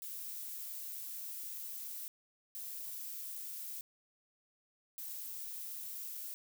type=noise bursts at uneven times; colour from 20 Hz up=violet; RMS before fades=-44 dBFS; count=3; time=0.02-2.08 / 2.55-3.81 / 4.98-6.34 s; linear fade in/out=0 ms; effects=none